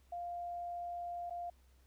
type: tone with dropouts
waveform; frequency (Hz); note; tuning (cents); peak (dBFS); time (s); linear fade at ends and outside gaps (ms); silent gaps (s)
sine; 698.5; F5; 0; -39; 0.12-1.5; 5; 1.298-1.306
effects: added 64 Hz sine -63 dBFS peak until 1.86 s + pink hiss -73 dBFS RMS until 1.86 s